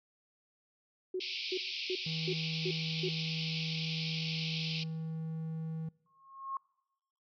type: tone bursts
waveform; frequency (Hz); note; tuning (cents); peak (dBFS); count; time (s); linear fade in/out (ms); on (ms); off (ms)
sine; 370; F#4; 0; -32; 6; 1.14-3.088; 5; 58; 320
type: band-pass noise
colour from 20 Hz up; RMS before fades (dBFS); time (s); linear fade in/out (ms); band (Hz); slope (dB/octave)
pink; -39; 1.2-4.84; 10; 2300 to 5300; 96
type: tone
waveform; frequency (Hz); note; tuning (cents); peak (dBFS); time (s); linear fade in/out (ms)
triangle; 160.6; E3; -45; -34; 2.06-5.89; 5
type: tone with exponential growth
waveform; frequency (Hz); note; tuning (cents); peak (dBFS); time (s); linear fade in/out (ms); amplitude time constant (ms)
sine; 1082; C#6; -42; -32; 6.06-6.57; 2; 110
effects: noise-tail reverb RT60 1.0 s tail -25 dB re dry